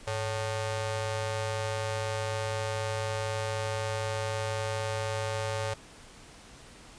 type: ring-modulated tone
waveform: sawtooth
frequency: 330 Hz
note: E4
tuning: 2 cents sharp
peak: -23 dBFS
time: 0.07-5.74 s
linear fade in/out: 5 ms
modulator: 227 Hz
effects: pink hiss -51 dBFS RMS until 6.98 s + resampled to 22050 Hz